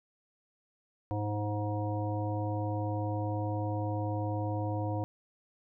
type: harmonic tone with a mistuned harmonic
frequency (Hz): 104.9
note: G#2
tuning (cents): +18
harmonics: 1 / 3 / 5 / 7 / 9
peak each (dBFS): -32 / -37 / -39 / -40 / -42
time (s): 1.11-5.04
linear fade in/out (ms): 0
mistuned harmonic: 7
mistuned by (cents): -21
effects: none